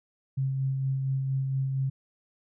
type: tone with tremolo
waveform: sine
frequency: 134.2 Hz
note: C3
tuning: 44 cents sharp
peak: -24 dBFS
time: 0.37-1.9 s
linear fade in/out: 10 ms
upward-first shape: sine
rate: 4.3 Hz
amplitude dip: 30%
effects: none